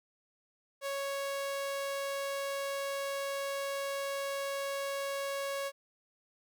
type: tone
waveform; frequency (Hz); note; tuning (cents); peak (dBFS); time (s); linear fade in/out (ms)
sawtooth; 554.4; C#5; 0; -30; 0.81-5.72; 50
effects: none